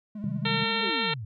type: tone with vibrato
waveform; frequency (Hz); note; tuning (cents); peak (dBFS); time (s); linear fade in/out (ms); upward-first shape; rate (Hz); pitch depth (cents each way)
triangle; 207.1; G#3; -5; -32; 0.15-0.9; 5; triangle; 15; 86
type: chord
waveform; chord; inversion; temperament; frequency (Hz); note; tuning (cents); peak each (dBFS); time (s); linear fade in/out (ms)
sine; C minor; none; just; 130.81 / 156.98 / 196.22; C3 / Eb3 / G3; 0 / +16 / +2; -33; 0.24-0.64; 2
type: harmonic tone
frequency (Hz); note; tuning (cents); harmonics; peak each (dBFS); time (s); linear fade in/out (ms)
454.5; A#4; -44; 1 / 2 / 3 / 4 / 5 / 6 / 7 / 8 / 9; -34 / -34 / -34 / -34 / -34 / -34 / -34 / -34 / -34; 0.45-1.14; 5
type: exponential sweep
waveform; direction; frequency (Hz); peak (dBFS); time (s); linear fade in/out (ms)
sine; down; 466.2 to 98; -33; 0.81-1.25; 5
effects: none